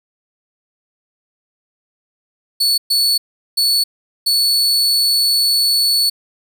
40% pulse tone bursts at uneven times, 4435 Hz, C#8, in tune, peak -11 dBFS, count 4, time 2.6-2.78 / 2.9-3.18 / 3.57-3.84 / 4.26-6.1 s, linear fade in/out 10 ms, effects none

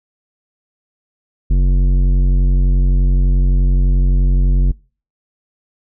sine tone with tanh clipping, 45.84 Hz, F#1, 15 cents flat, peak -11 dBFS, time 1.5-4.72 s, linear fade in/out 10 ms, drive 12 dB, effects noise-tail reverb RT60 0.4 s tail -26 dB re dry

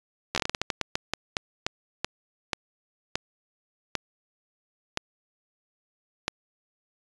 slowing click train, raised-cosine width 0.2 ms, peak -8 dBFS, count 21, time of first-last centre 0.35-6.281 s, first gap 12 ms, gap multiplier 1.28, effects resampled to 22050 Hz

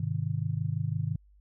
sine chord, Ab major, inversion none, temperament just, 103.83 / 129.78 / 155.74 Hz, Ab2 / C3 / Eb3, 0 / -14 / +2 cents, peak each -32 dBFS, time 0-1.16 s, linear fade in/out 5 ms, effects added 50 Hz sine -56 dBFS peak until 1.4 s

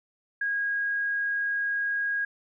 sine tone, 1639 Hz, G#6, 23 cents flat, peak -25 dBFS, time 0.41-2.25 s, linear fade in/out 5 ms, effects none

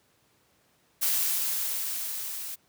blue noise with level ramp, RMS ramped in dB -25 to -37 dBFS, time 1.01-2.56 s, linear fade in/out 20 ms, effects pink hiss -66 dBFS RMS until 2.68 s + high-pass 100 Hz 12 dB/octave

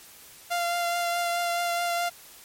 sawtooth tone with vibrato, 693 Hz, F5, 14 cents flat, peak -21 dBFS, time 0.5-2.1 s, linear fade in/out 20 ms, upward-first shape triangle, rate 4.7 Hz, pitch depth 16 cents each way, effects white hiss -49 dBFS RMS until 2.44 s + MP3 64 kbps

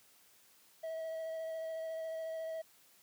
triangle tone with vibrato, 646 Hz, E5, 35 cents flat, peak -36 dBFS, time 0.83-2.62 s, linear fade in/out 10 ms, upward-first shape square, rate 14 Hz, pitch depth 10 cents each way, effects white hiss -65 dBFS RMS until 3.02 s + high-pass 100 Hz 12 dB/octave

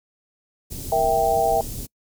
pink band-stop noise, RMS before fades -32 dBFS, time 0.7-1.87 s, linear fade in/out 20 ms, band 290 to 6600 Hz, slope 12 dB/octave
sine chord, E diminished, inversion second, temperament equal, 466.2 / 659.3 / 784 Hz, Bb4 / E5 / G5, 0 / 0 / 0 cents, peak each -24 / -20 / -20 dBFS, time 0.92-1.61 s, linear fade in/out 2 ms
effects noise-tail reverb RT60 0.1 s tail -25 dB re dry

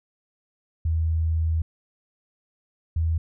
sine tone pair in turn, 80.8 / 81.41 Hz, E2 / E2, -34 / -21 cents, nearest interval unison, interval 13 cents, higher second, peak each -20 dBFS, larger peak neither, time 0.85-1.62 / 2.96-3.18 s, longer first, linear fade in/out 5 ms, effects none

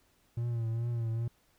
triangle tone with vibrato, 116.1 Hz, A#2, 7 cents flat, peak -28 dBFS, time 0.37-1.28 s, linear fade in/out 5 ms, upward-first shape triangle, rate 2.4 Hz, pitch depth 61 cents each way, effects pink hiss -69 dBFS RMS until 1.58 s

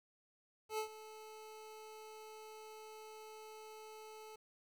25% pulse tone with ADSR envelope, 434 Hz, A4, 24 cents flat, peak -32 dBFS, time 0.69-4.36 s, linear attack 93 ms, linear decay 93 ms, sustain -15 dB, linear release 7 ms, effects 11-bit

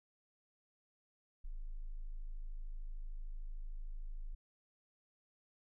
sine tone, 26.62 Hz, G#0, 44 cents sharp, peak -40 dBFS, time 1.44-4.35 s, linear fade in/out 10 ms, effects none

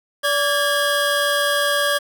25% pulse tone pair together, 577.4 / 1633 Hz, D5 / G#6, -30 / -30 cents, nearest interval octave + tritone, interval 1800 cents, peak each -16 dBFS, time 0.23-1.99 s, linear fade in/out 20 ms, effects 7-bit

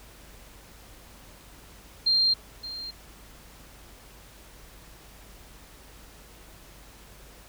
sine tone with echo, 4186 Hz, C8, in tune, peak -19 dBFS, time 2.06-2.34 s, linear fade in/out 10 ms, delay 570 ms, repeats 1, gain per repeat -15 dB, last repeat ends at 2.91 s, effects added 50 Hz sine -52 dBFS peak until 7.48 s + pink hiss -51 dBFS RMS until 7.48 s

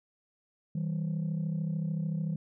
sine tone pair together, 160 / 193.54 Hz, D#3 / G3, +49 / -22 cents, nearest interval minor third, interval 329 cents, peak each -29 / -33 dBFS, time 0.75-2.36 s, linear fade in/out 5 ms, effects tanh soft clip ceiling -26 dBFS

